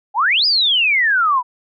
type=exponential two-way sweep; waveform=sine; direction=up then down; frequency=762 to 5080 to 954 Hz; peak=-12 dBFS; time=0.14-1.43 s; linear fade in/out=50 ms; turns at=0.46 s; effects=none